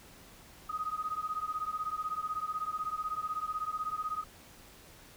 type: beating tone pair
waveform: sine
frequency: 1244.5 / 1260.5 Hz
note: D#6 / D#6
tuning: 0 / +22 cents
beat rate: 16 Hz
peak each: -36 / -36 dBFS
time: 0.69-4.24 s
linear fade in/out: 10 ms
effects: pink hiss -55 dBFS RMS until 5.16 s